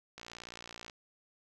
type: click train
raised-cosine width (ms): 0.2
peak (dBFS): -28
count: 43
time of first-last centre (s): 0.18-0.898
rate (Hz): 58.5
effects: none